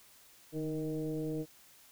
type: tone with frequency modulation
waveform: sine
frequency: 311.1 Hz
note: D#4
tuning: in tune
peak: -33 dBFS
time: 0.52-1.46 s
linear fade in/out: 50 ms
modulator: 158 Hz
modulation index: 1.2
effects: white hiss -60 dBFS RMS until 1.91 s